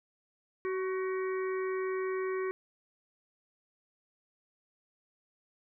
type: harmonic tone with a mistuned harmonic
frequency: 377.1 Hz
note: F#4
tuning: 33 cents sharp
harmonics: 1 / 3 / 4 / 5 / 6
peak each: -31 / -41 / -48 / -44 / -48 dBFS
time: 0.65-2.51 s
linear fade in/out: 0 ms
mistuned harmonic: 3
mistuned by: -27 cents
effects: none